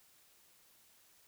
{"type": "silence", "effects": ["white hiss -66 dBFS RMS until 1.27 s"]}